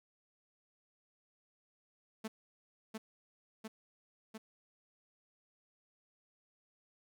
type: tone with echo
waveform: sawtooth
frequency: 220 Hz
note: A3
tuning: in tune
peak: -34 dBFS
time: 2.24-2.28 s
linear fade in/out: 10 ms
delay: 700 ms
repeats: 3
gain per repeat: -2 dB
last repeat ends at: 4.38 s
effects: none